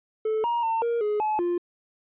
triangle tone with pitch steps, 436.3 / 944 / 903 / 469 / 419.5 / 857 / 349.7 Hz, A4 / A#5 / A5 / A#4 / G#4 / A5 / F4, -15 / +22 / +45 / +11 / +17 / -46 / +2 cents, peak -20 dBFS, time 0.25-1.58 s, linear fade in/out 5 ms, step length 190 ms, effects tanh soft clip ceiling -16 dBFS + resampled to 8000 Hz

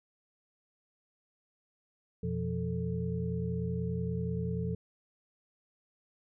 sine tone cluster, 86.8 / 122.7 / 173.1 / 439.9 Hz, F2 / B2 / F3 / A4, -10 / -11 / -15 / 0 cents, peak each -38 / -36 / -34 / -39 dBFS, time 2.23-4.75 s, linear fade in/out 5 ms, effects none

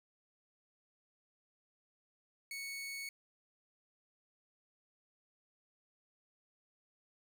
sawtooth tone, 2217 Hz, C#7, in tune, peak -38 dBFS, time 2.51-3.09 s, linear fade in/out 2 ms, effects none

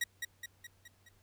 sawtooth tone with echo, 1906 Hz, A#6, 38 cents sharp, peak -27 dBFS, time 0.01-0.04 s, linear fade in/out 5 ms, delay 210 ms, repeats 5, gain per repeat -5 dB, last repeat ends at 1.09 s, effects added 95 Hz sine -67 dBFS peak until 1.22 s + pink hiss -70 dBFS RMS until 1.22 s

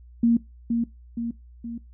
sine tone with echo, 233.1 Hz, A#3, in tune, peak -15 dBFS, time 0.23-0.37 s, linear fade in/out 5 ms, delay 470 ms, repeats 3, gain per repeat -5 dB, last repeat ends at 1.78 s, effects noise-tail reverb RT60 0.2 s tail -20 dB re dry + added 60 Hz sine -45 dBFS peak until 1.93 s

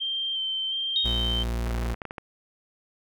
sine tone with vibrato, 3136 Hz, G7, in tune, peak -26 dBFS, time 0-1.44 s, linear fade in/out 20 ms, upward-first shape square, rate 1.4 Hz, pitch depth 16 cents each way
sine tone with exponential decay, 3729 Hz, A#7, in tune, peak -20 dBFS, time 0.96-1.52 s, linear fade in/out 1 ms, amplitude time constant 120 ms
40% pulse tone, 58.27 Hz, A#1, in tune, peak -25 dBFS, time 1.04-1.95 s, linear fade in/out 20 ms
clicks, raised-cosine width 0.5 ms, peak -20 dBFS, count 12, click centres 1.669 / 1.708 / 1.749 / 1.782 / 1.825 / 1.86 / 1.901 / 1.943 / 2.018 / 2.053 / 2.109 / 2.182 s
effects none

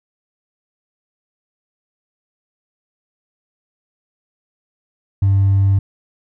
triangle tone with hard clipping, 98 Hz, G2, in tune, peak -10 dBFS, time 5.22-5.79 s, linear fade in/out 5 ms, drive 2 dB, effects none

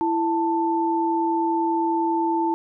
sine tone pair together, 332.7 / 885 Hz, E4 / A5, +16 / +10 cents, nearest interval octave + perfect fourth, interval 1694 cents, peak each -22 dBFS, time 0.01-2.54 s, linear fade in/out 0 ms, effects none

